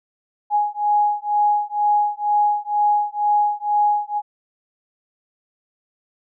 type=beating tone pair; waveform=sine; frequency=830.6 / 832.7 Hz; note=G#5 / G#5; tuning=0 / +4 cents; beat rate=2.1 Hz; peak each=-19 dBFS; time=0.5-4.22 s; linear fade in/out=50 ms; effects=none